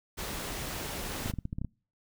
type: noise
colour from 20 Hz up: pink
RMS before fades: -37 dBFS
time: 0.17-1.32 s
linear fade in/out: 20 ms
type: clicks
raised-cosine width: 5 ms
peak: -22 dBFS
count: 9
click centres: 1.26 / 1.299 / 1.338 / 1.387 / 1.454 / 1.529 / 1.585 / 1.616 / 1.647 s
effects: noise-tail reverb RT60 0.4 s tail -26 dB re dry